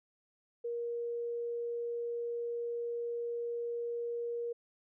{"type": "tone", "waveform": "sine", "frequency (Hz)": 472.2, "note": "A#4", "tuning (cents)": 22, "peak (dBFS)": -34, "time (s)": [0.64, 4.53], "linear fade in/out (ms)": 10, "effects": []}